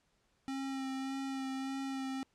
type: tone with vibrato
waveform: square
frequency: 267.9 Hz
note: C4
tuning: 41 cents sharp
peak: -37 dBFS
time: 0.48-2.23 s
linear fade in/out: 0 ms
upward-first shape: sine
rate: 1.7 Hz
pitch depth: 18 cents each way
effects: pink hiss -75 dBFS RMS until 2.34 s + low-pass 8000 Hz 12 dB/octave